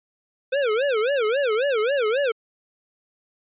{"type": "tone with vibrato", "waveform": "square", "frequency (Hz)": 493.9, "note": "B4", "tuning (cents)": 0, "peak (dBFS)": -20, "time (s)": [0.52, 2.32], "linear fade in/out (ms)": 10, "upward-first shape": "sine", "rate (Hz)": 3.7, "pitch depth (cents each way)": 270, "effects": ["resampled to 8000 Hz"]}